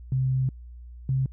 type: tone pair in turn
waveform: sine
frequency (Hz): 130.81 / 132.64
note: C3 / C3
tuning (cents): 0 / +24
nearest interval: unison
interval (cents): 24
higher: second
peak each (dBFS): -21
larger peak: neither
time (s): 0.12-0.49 / 1.09-1.26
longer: first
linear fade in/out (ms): 2
effects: added 60 Hz sine -40 dBFS peak until 1.32 s